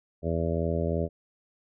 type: harmonic tone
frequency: 82.9 Hz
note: E2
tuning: 10 cents sharp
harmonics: 1 / 2 / 3 / 4 / 5 / 6 / 7 / 8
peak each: -30 / -31 / -35 / -37 / -33 / -36 / -33 / -39 dBFS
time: 0.22-1.09 s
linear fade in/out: 50 ms
effects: none

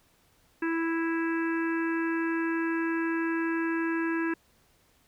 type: harmonic tone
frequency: 329.6 Hz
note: E4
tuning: in tune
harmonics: 1 / 3 / 4 / 5 / 6 / 7 / 8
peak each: -27 / -38 / -42 / -34 / -45 / -47 / -43 dBFS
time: 0.62-4.34 s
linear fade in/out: 5 ms
effects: pink hiss -65 dBFS RMS until 5.07 s

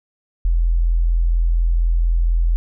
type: tone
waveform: sine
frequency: 42.11 Hz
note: E1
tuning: 38 cents sharp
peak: -13 dBFS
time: 0.45-2.56 s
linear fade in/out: 0 ms
effects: none

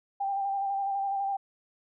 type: tone with vibrato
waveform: sine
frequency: 790 Hz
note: G5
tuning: 13 cents sharp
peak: -27 dBFS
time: 0.2-1.37 s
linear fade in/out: 10 ms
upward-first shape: square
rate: 12 Hz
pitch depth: 21 cents each way
effects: none

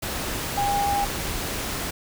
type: tone in noise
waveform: sine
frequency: 807 Hz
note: G#5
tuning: 50 cents flat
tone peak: -21 dBFS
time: 0.57-1.05 s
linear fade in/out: 10 ms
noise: pink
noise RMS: -29 dBFS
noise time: 0.02-1.91 s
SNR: +5 dB
effects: none

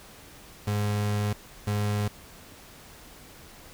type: tone bursts at uneven times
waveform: 35% pulse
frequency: 103.83 Hz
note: G#2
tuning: in tune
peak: -23 dBFS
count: 2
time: 0.67-1.33 / 1.67-2.08 s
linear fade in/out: 5 ms
effects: pink hiss -49 dBFS RMS until 3.73 s

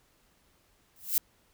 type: noise with exponential growth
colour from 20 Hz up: violet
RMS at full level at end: -22 dBFS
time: 0.96-1.18 s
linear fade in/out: 1 ms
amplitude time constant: 47 ms
effects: pink hiss -67 dBFS RMS until 1.53 s

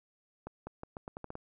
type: accelerating click train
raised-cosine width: 1 ms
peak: -27 dBFS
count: 9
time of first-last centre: 0.47-1.354 s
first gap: 200 ms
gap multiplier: 0.82
effects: none

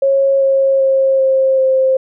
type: tone with pitch steps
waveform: sine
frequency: 546 / 541 / 536 / 531.1 / 526.2 Hz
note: C#5 / C#5 / C5 / C5 / C5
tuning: -26 / -42 / +42 / +26 / +10 cents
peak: -9 dBFS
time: 0.02-1.97 s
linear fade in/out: 5 ms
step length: 390 ms
effects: none

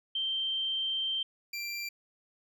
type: tone pair in turn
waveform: sine / 25% pulse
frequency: 3136 / 2362 Hz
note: G7 / D7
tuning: 0 / +9 cents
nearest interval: perfect fourth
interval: 491 cents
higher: first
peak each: -29 / -31 dBFS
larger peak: first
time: 0.15-1.23 / 1.53-1.89 s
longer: first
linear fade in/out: 5 ms
effects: none

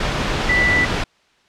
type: tone in noise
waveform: sine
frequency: 1975.5 Hz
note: B6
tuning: in tune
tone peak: -14 dBFS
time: 0.49-0.85 s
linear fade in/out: 5 ms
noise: pink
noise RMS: -20 dBFS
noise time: 0-1.04 s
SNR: +3 dB
effects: white hiss -57 dBFS RMS until 1.48 s + low-pass 4000 Hz 12 dB/octave

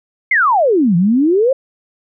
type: exponential two-way sweep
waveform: sine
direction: down then up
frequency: 2194 to 164.81 to 556 Hz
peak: -9 dBFS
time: 0.31-1.53 s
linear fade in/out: 5 ms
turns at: 0.96 s
effects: none

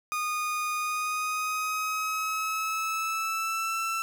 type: tone with pitch glide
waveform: 30% pulse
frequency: 1230 to 1333.6 Hz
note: D#6 to E6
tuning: -20 to +20 cents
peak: -25 dBFS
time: 0.12-4.02 s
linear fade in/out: 0 ms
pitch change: +140 cents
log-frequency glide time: 0.76-3.76 s
effects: none

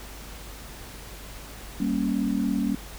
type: tone cluster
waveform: sine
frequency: 196.3 / 234.2 / 277.6 Hz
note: G3 / A#3 / C#4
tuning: +3 / +8 / +3 cents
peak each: -27 dBFS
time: 1.8-2.75 s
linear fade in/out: 5 ms
effects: added 50 Hz sine -42 dBFS peak until 2.98 s + pink hiss -43 dBFS RMS until 2.98 s

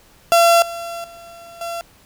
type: tone with level steps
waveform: 35% pulse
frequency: 680 Hz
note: F5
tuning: 46 cents flat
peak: -8 / -25 / -36 / -23 dBFS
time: 0.32-1.81 s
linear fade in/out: 0 ms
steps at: 0.62 / 1.04 / 1.61 s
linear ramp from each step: 2 ms
effects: pink hiss -51 dBFS RMS until 2.05 s

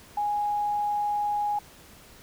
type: tone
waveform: sine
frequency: 828 Hz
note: G#5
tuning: 5 cents flat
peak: -24 dBFS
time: 0.17-1.59 s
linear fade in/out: 5 ms
effects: pink hiss -51 dBFS RMS until 2.22 s

